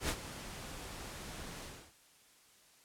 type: noise with ADSR envelope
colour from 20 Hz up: pink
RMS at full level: -33 dBFS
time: 0-1.93 s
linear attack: 88 ms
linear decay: 64 ms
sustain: -13 dB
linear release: 310 ms
effects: white hiss -64 dBFS RMS until 2.84 s + low-pass 11000 Hz 12 dB/octave